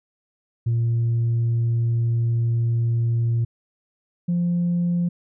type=tone pair in turn; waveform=sine; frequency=116.54 / 174.14 Hz; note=A#2 / F3; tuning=0 / -5 cents; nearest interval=perfect fifth; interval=695 cents; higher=second; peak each=-16 / -17 dBFS; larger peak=first; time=0.66-3.45 / 4.28-5.09 s; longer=first; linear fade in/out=10 ms; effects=tanh soft clip ceiling -16 dBFS